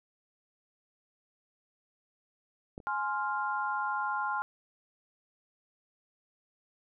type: clicks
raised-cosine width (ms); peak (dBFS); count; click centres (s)
2; -27 / -37; 2; 2.779 / 2.802
type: chord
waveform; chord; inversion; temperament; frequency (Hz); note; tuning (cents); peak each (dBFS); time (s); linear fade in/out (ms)
sine; F minor; first; just; 838.1 / 1047.7 / 1396.9; Ab5 / C6 / F6; +16 / +2 / 0; -34; 2.87-4.42; 0
effects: none